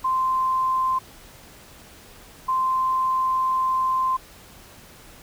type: tone pair in turn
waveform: sine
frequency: 1041 / 1041 Hz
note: C6 / C6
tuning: -9 / -9 cents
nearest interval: unison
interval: 0 cents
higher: neither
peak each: -19 dBFS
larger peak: neither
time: 0.04-0.99 / 2.48-4.17 s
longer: second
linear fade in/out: 10 ms
effects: pink hiss -47 dBFS RMS until 5.22 s